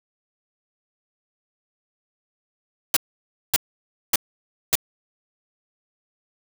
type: noise bursts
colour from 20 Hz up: white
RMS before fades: -17 dBFS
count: 4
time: 2.94-4.754 s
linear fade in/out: 2 ms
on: 26 ms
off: 570 ms
effects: none